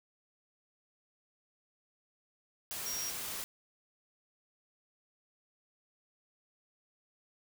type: tone in noise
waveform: sine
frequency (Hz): 5640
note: F8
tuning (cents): +16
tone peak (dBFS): -37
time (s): 2.86-3.1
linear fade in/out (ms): 0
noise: white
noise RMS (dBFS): -40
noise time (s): 2.71-3.44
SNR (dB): 0
effects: none